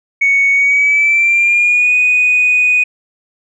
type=tone with pitch glide; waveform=sine; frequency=2225 to 2483 Hz; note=C#7 to D#7; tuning=+6 to -4 cents; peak=-7 dBFS; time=0.21-2.84 s; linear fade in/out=10 ms; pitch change=+190 cents; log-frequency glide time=0.52-1.95 s; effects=tanh soft clip ceiling -4 dBFS